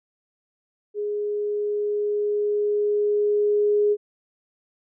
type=tone with level ramp; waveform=sine; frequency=415.3 Hz; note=G#4; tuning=in tune; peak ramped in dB=-24 to -16 dBFS; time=0.94-3.97 s; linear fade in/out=50 ms; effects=none